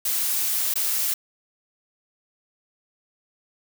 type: noise with dropouts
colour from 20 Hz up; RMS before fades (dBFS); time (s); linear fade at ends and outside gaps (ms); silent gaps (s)
blue; -24; 0.05-1.14; 5; 0.74-0.756
effects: none